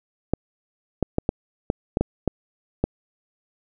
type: clicks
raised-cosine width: 2 ms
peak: -6 dBFS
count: 9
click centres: 0.336 / 1.027 / 1.184 / 1.291 / 1.701 / 1.971 / 2.01 / 2.277 / 2.84 s
effects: none